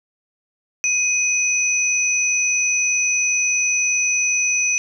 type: tone pair together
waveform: sine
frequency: 2508 / 5965 Hz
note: D#7 / F#8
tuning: +13 / +13 cents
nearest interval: octave + minor third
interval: 1500 cents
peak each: -19 dBFS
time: 0.84-4.78 s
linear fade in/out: 0 ms
effects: none